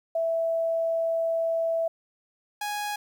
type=tone pair in turn; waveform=sine / sawtooth; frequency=659.3 / 829.8 Hz; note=E5 / G#5; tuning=0 / -2 cents; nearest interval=major third; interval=398 cents; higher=second; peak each=-23 / -25 dBFS; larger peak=first; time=0.15-1.88 / 2.61-2.96 s; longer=first; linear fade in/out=5 ms; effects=10-bit